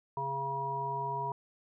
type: harmonic tone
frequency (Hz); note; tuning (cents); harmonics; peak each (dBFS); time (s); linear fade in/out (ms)
137.3; C#3; -16; 1 / 3 / 5 / 7; -41 / -42 / -43 / -33; 0.17-1.32; 2
effects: none